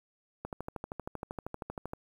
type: click train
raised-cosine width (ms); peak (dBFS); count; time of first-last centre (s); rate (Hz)
1; -23; 20; 0.45-1.934; 12.8
effects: 9-bit